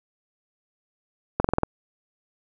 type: slowing click train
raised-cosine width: 1 ms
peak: -6 dBFS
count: 6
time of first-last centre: 1.4-1.634 s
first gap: 44 ms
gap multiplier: 1.03
effects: none